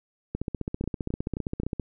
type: two click trains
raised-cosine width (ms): 3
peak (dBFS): -16 / -18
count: 23 / 4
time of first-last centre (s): 0.35-1.797 / 0.84-1.634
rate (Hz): 15.2 / 3.78
effects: none